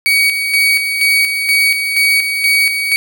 35% pulse tone with tremolo, 2254 Hz, C#7, 28 cents sharp, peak -7 dBFS, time 0.06-2.96 s, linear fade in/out 0 ms, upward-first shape square, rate 2.1 Hz, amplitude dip 50%, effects 7-bit

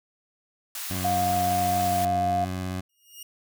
white high-pass noise, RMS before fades -34 dBFS, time 0.75-2.05 s, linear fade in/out 2 ms, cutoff 800 Hz, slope 24 dB/octave
20% pulse tone with vibrato, 92.4 Hz, F#2, 2 cents flat, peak -24 dBFS, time 0.9-2.81 s, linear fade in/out 10 ms, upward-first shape sine, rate 16 Hz, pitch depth 15 cents each way
sine tone with pitch glide, 711 to 704.1 Hz, F5 to F5, +31 to +14 cents, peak -22 dBFS, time 1.04-2.45 s, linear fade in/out 10 ms, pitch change -17 cents, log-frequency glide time 1.83-1.91 s
10% pulse tone with exponential growth, 2852 Hz, F7, 36 cents sharp, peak -28 dBFS, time 2.89-3.23 s, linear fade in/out 5 ms, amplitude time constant 73 ms
effects none

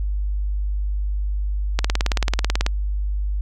click train, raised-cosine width 0.2 ms, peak -3 dBFS, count 17, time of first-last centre 1.79-2.664 s, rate 18.3 Hz, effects added 50 Hz sine -20 dBFS peak until 3.41 s

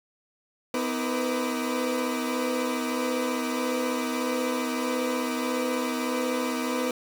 30% pulse tone cluster, 251.2 / 318.3 / 467.8 / 504 / 1173 Hz, B3 / D#4 / A#4 / B4 / D6, +30 / +39 / +6 / +35 / -2 cents, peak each -26 / -31 / -32 / -31 / -35 dBFS, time 0.74-6.91 s, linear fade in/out 2 ms, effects 9-bit

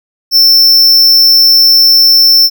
square tone, 5360 Hz, E8, 28 cents sharp, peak -3 dBFS, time 0.31-2.5 s, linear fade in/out 50 ms, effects none

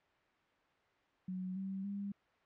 sine tone with pitch steps, 185 / 192.52 / 200.4 Hz, F#3 / G3 / G3, 0 / -31 / +38 cents, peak -38 dBFS, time 1.28-2.12 s, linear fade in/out 5 ms, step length 280 ms, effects white hiss -71 dBFS RMS until 2.45 s + low-pass 2000 Hz 12 dB/octave

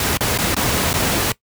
pink noise with dropouts, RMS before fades -18 dBFS, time 0-1.32 s, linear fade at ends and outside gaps 2 ms, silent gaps 0.172-0.207 / 0.377-0.386 / 0.546-0.565 / 0.931-0.939 s, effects noise-tail reverb RT60 0.1 s tail -20 dB re dry + high-pass 60 Hz 12 dB/octave

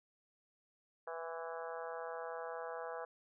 harmonic tone with a mistuned harmonic, 164.81 Hz, E3, in tune, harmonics 3 / 4 / 5 / 6 / 7 / 8 / 9 / 10, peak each -45 / -47 / -49 / -51 / -52 / -53 / -54 / -55 dBFS, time 1.07-3.05 s, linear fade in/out 5 ms, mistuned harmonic 6, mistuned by +28 cents, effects none

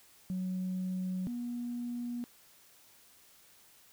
sine tone pair in turn, 185 / 241 Hz, F#3 / B3, 0 / -42 cents, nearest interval perfect fourth, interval 458 cents, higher second, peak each -31 / -34 dBFS, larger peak first, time 0.3-1.27 / 1.27-2.24 s, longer neither, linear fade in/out 0 ms, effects tanh soft clip ceiling -29 dBFS + white hiss -61 dBFS RMS until 3.92 s

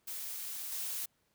blue noise with level steps, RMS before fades -41 / -38 dBFS, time 0.07-1.06 s, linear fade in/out 10 ms, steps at 0.72 s, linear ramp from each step 2 ms, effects pink hiss -75 dBFS RMS until 1.34 s + high-pass 60 Hz 12 dB/octave

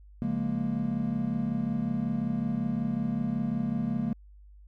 triangle chord, Bb minor seventh, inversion first, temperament equal, 138.59 / 174.61 / 207.7 / 233.1 Hz, Db3 / F3 / Ab3 / Bb3, 0 / 0 / 0 / 0 cents, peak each -33 / -34 / -30 / -28 dBFS, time 0.22-4.13 s, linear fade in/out 0 ms, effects added 50 Hz sine -49 dBFS peak until 4.67 s

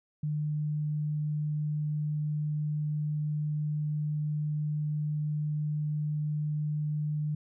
sine tone, 150.5 Hz, D3, 43 cents sharp, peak -28 dBFS, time 0.23-7.35 s, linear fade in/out 5 ms, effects none

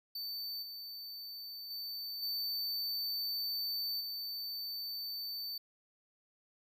square tone with level steps, 4553 Hz, C#8, 45 cents sharp, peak -39 / -44 / -40 / -35 / -39 dBFS, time 0.15-5.58 s, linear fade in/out 5 ms, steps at 0.62 / 1.7 / 2.22 / 4 s, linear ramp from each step 10 ms, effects none

